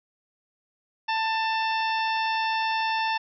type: harmonic tone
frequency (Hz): 889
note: A5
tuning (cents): +18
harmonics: 1 / 2 / 3 / 4 / 5 / 6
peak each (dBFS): -25 / -31 / -32 / -36 / -41 / -38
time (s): 1.08-3.18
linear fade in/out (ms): 10
effects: none